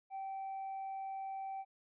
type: tone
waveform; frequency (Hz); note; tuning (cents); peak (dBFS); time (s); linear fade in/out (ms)
triangle; 775; G5; -20; -37; 0.1-1.65; 50
effects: tanh soft clip ceiling -34 dBFS + resampled to 8000 Hz